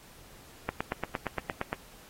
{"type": "click train", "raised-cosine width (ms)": 0.5, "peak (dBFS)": -15, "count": 10, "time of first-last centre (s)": [0.69, 1.729], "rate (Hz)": 8.66, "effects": ["pink hiss -54 dBFS RMS until 2.09 s", "AAC 48 kbps"]}